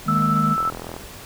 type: chord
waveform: triangle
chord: D# suspended fourth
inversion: none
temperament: equal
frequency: 155.56 / 207.7 / 233.1 Hz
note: D#3 / G#3 / A#3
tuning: 0 / 0 / 0 cents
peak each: -20 / -21 / -23 dBFS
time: 0.05-0.57 s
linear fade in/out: 50 ms
type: tone with tremolo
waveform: sine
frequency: 1318.5 Hz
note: E6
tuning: in tune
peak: -18 dBFS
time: 0.08-0.7 s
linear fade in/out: 5 ms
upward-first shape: square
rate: 14 Hz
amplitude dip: 25%
type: click train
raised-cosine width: 1 ms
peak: -18 dBFS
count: 17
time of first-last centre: 0.58-0.965 s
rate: 41.6 Hz
effects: pink hiss -39 dBFS RMS until 1.25 s